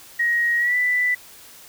sine tone with pitch glide, 1887 to 1983.1 Hz, A#6 to B6, +21 to +7 cents, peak -17 dBFS, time 0.19-1.15 s, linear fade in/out 10 ms, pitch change +86 cents, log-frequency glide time 0.58-0.76 s, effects white hiss -45 dBFS RMS until 1.68 s

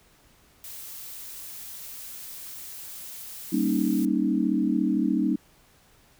blue noise, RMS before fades -40 dBFS, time 0.64-4.05 s, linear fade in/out 0 ms
sine chord, Eb dominant seventh, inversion first, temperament equal, 196 / 233.1 / 277.2 / 311.1 Hz, G3 / Bb3 / Db4 / Eb4, 0 / 0 / 0 / 0 cents, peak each -27 / -27 / -27 / -26 dBFS, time 3.52-5.36 s, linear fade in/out 10 ms
effects pink hiss -59 dBFS RMS until 6.19 s

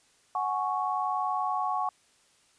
sine chord, F# suspended second, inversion none, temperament equal with one note detuned, 740 / 840.3 / 1108.7 Hz, F#5 / G#5 / C#6, 0 / +20 / 0 cents, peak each -31 / -32 / -30 dBFS, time 0.35-1.89 s, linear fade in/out 2 ms, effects white hiss -64 dBFS RMS until 2.58 s + resampled to 22050 Hz

